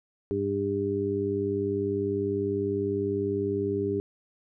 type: harmonic tone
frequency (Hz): 100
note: G2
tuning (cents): +35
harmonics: 1 / 2 / 3 / 4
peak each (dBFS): -34 / -35 / -32 / -27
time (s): 0.31-4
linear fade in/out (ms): 0
effects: none